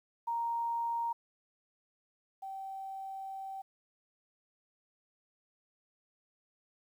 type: tone pair in turn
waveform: sine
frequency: 932.3 / 774 Hz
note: A#5 / G5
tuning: 0 / -22 cents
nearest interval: minor third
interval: 322 cents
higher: first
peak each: -31 / -39 dBFS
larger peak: first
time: 0.27-1.13 / 2.42-3.62 s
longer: second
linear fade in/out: 10 ms
effects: 11-bit